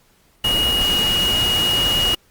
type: tone in noise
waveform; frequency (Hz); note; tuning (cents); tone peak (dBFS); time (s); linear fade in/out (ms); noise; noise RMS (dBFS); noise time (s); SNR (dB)
sine; 2883; F#7; -46; -16; 0.44-2.15; 5; pink; -24; 0.44-2.15; +5
effects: pink hiss -57 dBFS RMS until 2.3 s + Opus 48 kbps